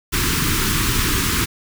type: band-stop noise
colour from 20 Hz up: pink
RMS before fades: -19 dBFS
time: 0.12-1.46 s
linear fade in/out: 20 ms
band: 410 to 1000 Hz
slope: 48 dB/octave
effects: none